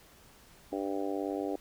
harmonic tone, 98.4 Hz, G2, 7 cents sharp, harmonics 3 / 4 / 5 / 6 / 7 / 8, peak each -35 / -37 / -39 / -41 / -42 / -43 dBFS, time 0.72-1.56 s, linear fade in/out 5 ms, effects pink hiss -58 dBFS RMS until 1.6 s

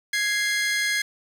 sawtooth tone pair together, 1661.2 / 2093 Hz, G#6 / C7, 0 / 0 cents, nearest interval major third, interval 400 cents, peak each -21 dBFS, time 0.13-1.02 s, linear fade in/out 5 ms, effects low-pass 10000 Hz 12 dB/octave + 7-bit

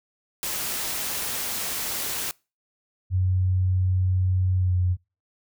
white noise, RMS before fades -29 dBFS, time 0.43-2.31 s, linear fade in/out 0 ms
sine tone with pitch glide, 92.5 to 90.23 Hz, F#2 to F#2, 0 to -43 cents, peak -19 dBFS, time 3.1-4.97 s, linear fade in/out 50 ms, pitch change -43 cents, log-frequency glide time 4.57-4.77 s
effects noise-tail reverb RT60 0.3 s tail -25 dB re dry

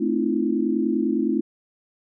sine chord, F dominant seventh, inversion first, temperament equal with one note detuned, 220 / 261.6 / 311.1 / 341.1 Hz, A3 / C4 / Eb4 / F4, 0 / 0 / 0 / -41 cents, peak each -25 dBFS, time 0-1.41 s, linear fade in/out 10 ms, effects none

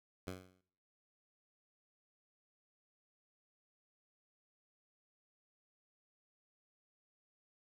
10% pulse tone with exponential decay, 92.5 Hz, F#2, in tune, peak -31 dBFS, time 0.27-0.61 s, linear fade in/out 5 ms, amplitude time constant 72 ms, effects noise-tail reverb RT60 0.8 s tail -26 dB re dry

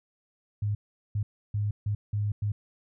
sine tone bursts at uneven times, 103.83 Hz, G#2, in tune, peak -25 dBFS, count 6, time 0.62-0.75 / 1.15-1.23 / 1.54-1.71 / 1.86-1.95 / 2.13-2.32 / 2.42-2.52 s, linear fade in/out 5 ms, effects none

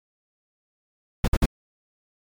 brown noise bursts, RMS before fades -17 dBFS, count 3, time 1.24-1.458 s, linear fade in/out 5 ms, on 38 ms, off 52 ms, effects MP3 96 kbps

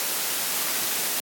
white noise, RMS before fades -26 dBFS, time 0-1.2 s, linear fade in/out 0 ms, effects high-pass 200 Hz 12 dB/octave + AAC 64 kbps

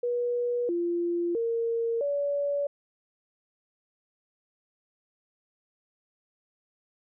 sine tone with pitch steps, 483.8 / 345 / 461.6 / 571 Hz, B4 / F4 / A#4 / D5, -36 / -21 / -17 / -49 cents, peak -25 dBFS, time 0.03-2.67 s, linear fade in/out 5 ms, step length 660 ms, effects none

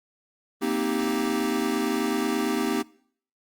square chord, C minor seventh, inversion third, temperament equal, 233.1 / 261.6 / 311.1 / 392 Hz, Bb3 / C4 / Eb4 / G4, 0 / 0 / 0 / 0 cents, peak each -30 dBFS, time 0.61-2.83 s, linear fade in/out 20 ms, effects noise-tail reverb RT60 0.6 s tail -23 dB re dry + Opus 32 kbps

